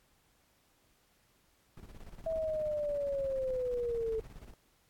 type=noise with tremolo; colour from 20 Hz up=brown; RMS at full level=-46 dBFS; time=1.77-4.54 s; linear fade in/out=2 ms; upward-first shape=square; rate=17 Hz; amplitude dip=65%
type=linear sweep; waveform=sine; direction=down; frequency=654 to 438.9 Hz; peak=-31 dBFS; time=2.26-4.2 s; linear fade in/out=5 ms
effects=pink hiss -70 dBFS RMS until 4.89 s + AAC 64 kbps